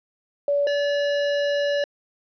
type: tone pair in turn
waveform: sine / square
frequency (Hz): 572 / 574.5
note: D5 / D5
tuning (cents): -46 / -38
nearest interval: unison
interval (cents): 8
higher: second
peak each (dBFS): -18 / -21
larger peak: first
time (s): 0.48-0.67 / 0.67-1.84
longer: second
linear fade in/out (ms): 2
effects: resampled to 11025 Hz + 10-bit